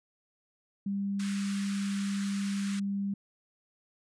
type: tone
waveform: sine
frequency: 198.8 Hz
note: G3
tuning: 25 cents sharp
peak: -29 dBFS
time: 0.86-3.14 s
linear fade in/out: 5 ms
type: high-pass noise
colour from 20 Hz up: pink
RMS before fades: -43 dBFS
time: 1.19-2.8 s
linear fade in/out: 10 ms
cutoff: 1200 Hz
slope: 48 dB/octave
effects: resampled to 22050 Hz